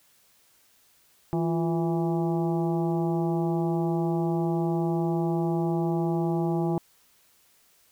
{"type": "harmonic tone with a mistuned harmonic", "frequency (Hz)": 164.81, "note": "E3", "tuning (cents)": 0, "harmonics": [1, 2, 3, 4, 5, 6, 7], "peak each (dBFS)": [-26, -27, -40, -36, -34, -46, -47], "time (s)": [1.33, 6.78], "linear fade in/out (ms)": 0, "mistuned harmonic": 2, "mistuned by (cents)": 74, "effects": ["white hiss -62 dBFS RMS until 7.91 s"]}